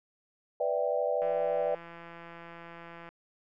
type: chord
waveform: sine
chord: E minor seventh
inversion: second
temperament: equal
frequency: 493.9 / 587.3 / 659.3 / 784 Hz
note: B4 / D5 / E5 / G5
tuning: 0 / 0 / 0 / 0 cents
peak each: -31 / -30 / -34 / -36 dBFS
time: 0.6-1.75 s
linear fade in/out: 5 ms
type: click train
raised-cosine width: 0.5 ms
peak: -32 dBFS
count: 317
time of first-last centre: 1.22-3.09 s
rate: 169 Hz
effects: none